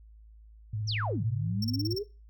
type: tone with vibrato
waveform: sine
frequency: 106.8 Hz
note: G#2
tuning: 49 cents sharp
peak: -30 dBFS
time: 0.73-1.95 s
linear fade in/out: 5 ms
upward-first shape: sine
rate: 17 Hz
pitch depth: 55 cents each way
type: exponential two-way sweep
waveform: sine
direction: down then up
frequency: 6272 to 112.7 to 432.5 Hz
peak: -31 dBFS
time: 0.87-2.04 s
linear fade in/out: 20 ms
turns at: 1.25 s
type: tone bursts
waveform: square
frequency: 5440 Hz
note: F8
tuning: 46 cents flat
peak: -32 dBFS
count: 7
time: 1.62-1.988 s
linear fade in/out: 5 ms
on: 26 ms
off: 31 ms
effects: noise-tail reverb RT60 0.3 s tail -21 dB re dry + added 54 Hz sine -50 dBFS peak until 2.29 s